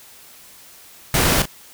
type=noise with echo; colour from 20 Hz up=pink; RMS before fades=-17 dBFS; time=1.14-1.42 s; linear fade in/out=2 ms; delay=36 ms; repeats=1; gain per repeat=-10 dB; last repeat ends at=1.456 s; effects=white hiss -45 dBFS RMS until 1.73 s